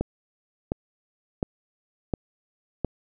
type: click train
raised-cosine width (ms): 2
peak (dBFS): -11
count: 5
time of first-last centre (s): 0.01-2.847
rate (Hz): 1.41
effects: none